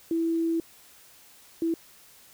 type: tone bursts at uneven times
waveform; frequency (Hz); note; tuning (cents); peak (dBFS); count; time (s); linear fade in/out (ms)
sine; 330.3; E4; +4; -23; 2; 0.11-0.6 / 1.62-1.74; 2
effects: white hiss -54 dBFS RMS until 2.33 s

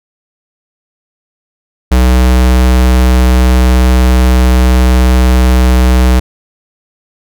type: tone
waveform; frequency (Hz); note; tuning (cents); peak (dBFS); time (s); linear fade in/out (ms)
square; 62.8; B1; +30; -5; 1.91-6.2; 10
effects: none

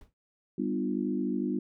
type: noise with exponential decay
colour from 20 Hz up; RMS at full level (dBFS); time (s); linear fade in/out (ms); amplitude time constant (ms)
brown; -46; 0.01-0.14; 2; 28
type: chord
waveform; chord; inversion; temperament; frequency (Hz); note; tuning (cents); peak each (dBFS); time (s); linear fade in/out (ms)
sine; G dominant seventh; none; equal with one note detuned; 196 / 246.9 / 300.5 / 349.2; G3 / B3 / D4 / F4; 0 / 0 / +40 / 0; -33 / -32 / -33 / -35; 0.58-1.59; 5
effects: none

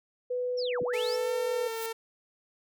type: tone with vibrato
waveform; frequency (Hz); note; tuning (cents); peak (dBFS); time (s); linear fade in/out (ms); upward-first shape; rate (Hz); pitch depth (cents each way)
sine; 493.9; B4; 0; -28; 0.3-1.68; 10; square; 1.2; 9
type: linear two-way sweep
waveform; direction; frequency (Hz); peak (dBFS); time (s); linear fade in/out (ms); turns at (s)
sine; down then up; 5710 to 100.1 to 5710; -35; 0.57-1.17; 20; 0.82
type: tone with pitch glide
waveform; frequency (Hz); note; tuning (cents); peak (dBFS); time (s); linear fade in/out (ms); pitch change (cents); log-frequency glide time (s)
sawtooth; 438.1 to 452.2; A4 to A4; -7 to +47; -29; 0.93-1.93; 10; +54; 1.13-1.34
type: noise with exponential growth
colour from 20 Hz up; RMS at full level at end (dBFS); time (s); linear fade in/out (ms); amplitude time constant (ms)
blue; -37; 1.52-1.86; 0; 72
effects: none

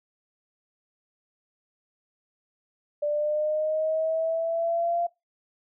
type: linear sweep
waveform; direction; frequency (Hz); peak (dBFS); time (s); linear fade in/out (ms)
sine; up; 587.3 to 692; -23; 3.02-5.07; 10
effects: noise-tail reverb RT60 0.2 s tail -21 dB re dry

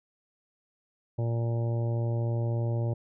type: harmonic tone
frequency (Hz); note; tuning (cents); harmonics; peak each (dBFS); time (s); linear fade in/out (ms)
116.54; A#2; 0; 1 / 2 / 3 / 4 / 5 / 6 / 7 / 8; -26 / -42 / -38 / -42 / -39 / -52 / -47 / -54; 1.18-2.94; 10
effects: none

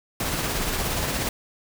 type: noise with tremolo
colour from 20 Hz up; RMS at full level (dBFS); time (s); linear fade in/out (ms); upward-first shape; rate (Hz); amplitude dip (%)
pink; -25; 0.2-1.29; 2; sine; 17; 30
effects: none

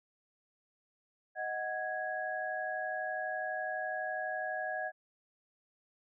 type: tone cluster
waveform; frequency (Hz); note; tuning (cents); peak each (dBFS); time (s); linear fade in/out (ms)
sine; 627 / 739 / 1659; D#5 / F#5 / G#6; +13 / -2 / -2; -39 / -38 / -38; 1.35-4.92; 50
effects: none

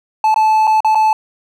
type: tone with dropouts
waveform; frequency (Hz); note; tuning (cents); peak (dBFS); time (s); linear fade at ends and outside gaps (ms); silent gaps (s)
triangle; 870; A5; -20; -7; 0.24-1.13; 2; 0.343-0.36 / 0.671-0.675 / 0.805-0.846 / 0.948-0.954
effects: none

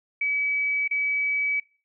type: tone with dropouts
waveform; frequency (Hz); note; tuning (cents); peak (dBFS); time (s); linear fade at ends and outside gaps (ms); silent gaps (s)
sine; 2284; D7; -49; -22; 0.21-1.6; 5; 0.878-0.91
effects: noise-tail reverb RT60 0.4 s tail -23 dB re dry

